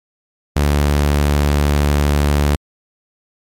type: tone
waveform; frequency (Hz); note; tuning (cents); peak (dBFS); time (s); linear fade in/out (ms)
sawtooth; 72.7; D2; -17; -8; 0.56-2.56; 5
effects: MP3 64 kbps